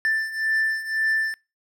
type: beating tone pair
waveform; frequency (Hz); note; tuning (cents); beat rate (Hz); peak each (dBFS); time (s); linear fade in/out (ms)
triangle; 1769 / 1770.9; A6 / A6; +9 / +11; 1.9; -25 / -21; 0.05-1.34; 0
effects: noise-tail reverb RT60 0.3 s tail -26 dB re dry